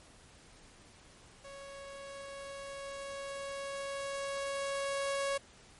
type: tone with level ramp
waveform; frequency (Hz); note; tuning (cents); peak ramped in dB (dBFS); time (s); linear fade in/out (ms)
sawtooth; 554.4; C#5; 0; -43 to -27; 1.44-5.38; 10
effects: pink hiss -58 dBFS RMS until 5.79 s + MP3 48 kbps